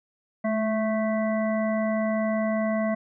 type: harmonic tone with a mistuned harmonic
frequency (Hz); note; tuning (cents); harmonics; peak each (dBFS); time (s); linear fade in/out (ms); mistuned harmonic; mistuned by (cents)
219.6; A3; -3; 1 / 3 / 5 / 7 / 9; -25 / -26 / -36 / -43 / -36; 0.44-2.95; 10; 1; -28
effects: none